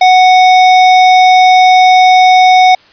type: tone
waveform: square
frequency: 740 Hz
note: F#5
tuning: in tune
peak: -3 dBFS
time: 0.01-2.75 s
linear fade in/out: 5 ms
effects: white hiss -43 dBFS RMS until 2.92 s + resampled to 11025 Hz